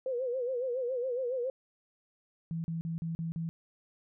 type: tone with vibrato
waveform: sine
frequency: 502 Hz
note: B4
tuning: 28 cents sharp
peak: -30 dBFS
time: 0.06-1.5 s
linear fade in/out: 2 ms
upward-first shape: sine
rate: 7.2 Hz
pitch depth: 100 cents each way
type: tone bursts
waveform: sine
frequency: 164.81 Hz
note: E3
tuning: in tune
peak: -32 dBFS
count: 6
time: 2.51-3.49 s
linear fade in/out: 0 ms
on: 130 ms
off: 40 ms
effects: none